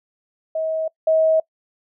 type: tone pair in turn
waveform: sine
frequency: 638 / 638 Hz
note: D#5 / D#5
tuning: +43 / +43 cents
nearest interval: unison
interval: 0 cents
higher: neither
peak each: -20 / -13 dBFS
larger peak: second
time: 0.55-0.88 / 1.07-1.4 s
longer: neither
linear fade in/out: 5 ms
effects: noise-tail reverb RT60 0.1 s tail -23 dB re dry